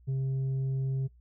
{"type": "tone with tanh clipping", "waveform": "sine", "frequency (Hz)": 133.6, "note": "C3", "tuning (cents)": 36, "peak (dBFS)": -28, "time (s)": [0.07, 1.08], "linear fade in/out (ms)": 20, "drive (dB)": 3, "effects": ["noise-tail reverb RT60 0.2 s tail -26 dB re dry", "added 60 Hz sine -55 dBFS peak until 1.2 s"]}